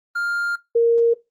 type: tone pair in turn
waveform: triangle / sine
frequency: 1402 / 465.4 Hz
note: F6 / A#4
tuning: +6 / -3 cents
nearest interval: octave + perfect fifth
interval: 1909 cents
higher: first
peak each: -19 / -12 dBFS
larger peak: second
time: 0.15-0.56 / 0.75-1.14 s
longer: first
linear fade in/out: 10 ms
effects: noise-tail reverb RT60 0.2 s tail -19 dB re dry + Opus 24 kbps